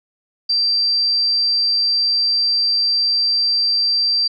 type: tone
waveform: sine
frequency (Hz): 4699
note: D8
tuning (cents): 0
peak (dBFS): -14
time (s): 0.49-4.28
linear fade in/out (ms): 10
effects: none